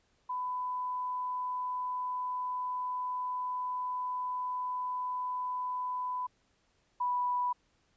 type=tone pair in turn; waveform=sine; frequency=1000 / 986.2 Hz; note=B5 / B5; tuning=+21 / -3 cents; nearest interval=unison; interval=24 cents; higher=first; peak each=-32 / -28 dBFS; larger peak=second; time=0.29-6.27 / 7-7.53 s; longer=first; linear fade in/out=10 ms; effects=pink hiss -72 dBFS RMS until 7.96 s + resampled to 16000 Hz